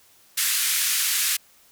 white band-pass noise, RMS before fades -23 dBFS, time 0.37-1.37 s, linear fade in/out 10 ms, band 1500 to 14000 Hz, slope 24 dB/octave, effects white hiss -56 dBFS RMS until 1.71 s

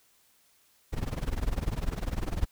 brown noise with tremolo, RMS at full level -26 dBFS, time 0.92-2.46 s, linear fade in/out 20 ms, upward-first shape triangle, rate 20 Hz, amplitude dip 100%, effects white hiss -65 dBFS RMS until 2.51 s

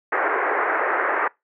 white band-pass noise, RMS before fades -22 dBFS, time 0.12-1.28 s, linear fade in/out 5 ms, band 340 to 1900 Hz, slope 48 dB/octave, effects noise-tail reverb RT60 0.2 s tail -24 dB re dry

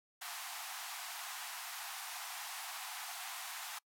pink band-pass noise, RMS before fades -45 dBFS, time 0.21-3.79 s, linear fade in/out 10 ms, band 700 to 16000 Hz, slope 96 dB/octave, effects noise-tail reverb RT60 0.1 s tail -25 dB re dry

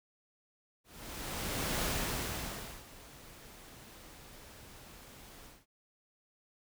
pink noise with ADSR envelope, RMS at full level -33 dBFS, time 0.84-5.66 s, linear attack 990 ms, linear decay 1000 ms, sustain -20 dB, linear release 200 ms, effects none

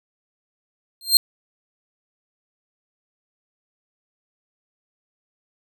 sawtooth tone with exponential growth, 4186 Hz, C8, in tune, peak -3 dBFS, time 1.01-1.17 s, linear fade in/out 1 ms, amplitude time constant 33 ms, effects none

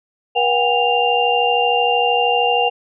sine tone cluster, 480.7 / 731 / 804 / 2790 Hz, B4 / F#5 / G5 / F7, -47 / -21 / +44 / -2 cents, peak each -19 dBFS, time 0.35-2.7 s, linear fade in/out 20 ms, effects none

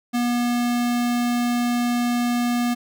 square tone, 241.3 Hz, B3, 40 cents flat, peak -20 dBFS, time 0.13-2.75 s, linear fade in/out 20 ms, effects none

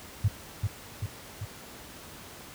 sine tone with echo, 102 Hz, G#2, 31 cents flat, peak -19 dBFS, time 0.24-0.28 s, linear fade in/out 5 ms, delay 390 ms, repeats 3, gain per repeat -4 dB, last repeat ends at 1.45 s, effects pink hiss -46 dBFS RMS until 2.54 s + high-pass 60 Hz 12 dB/octave

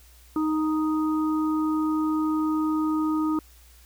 harmonic tone, 311.2 Hz, D#4, in tune, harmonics 1 / 3 / 4, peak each -22 / -36 / -32 dBFS, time 0.36-3.39 s, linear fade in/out 2 ms, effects added 60 Hz sine -51 dBFS peak until 3.85 s + white hiss -56 dBFS RMS until 3.85 s

